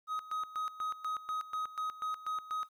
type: tone with tremolo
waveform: triangle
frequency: 1260 Hz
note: D#6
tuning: 21 cents sharp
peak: -31 dBFS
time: 0.07-2.69 s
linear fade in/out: 50 ms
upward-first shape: square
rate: 4.1 Hz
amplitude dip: 80%
effects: 12-bit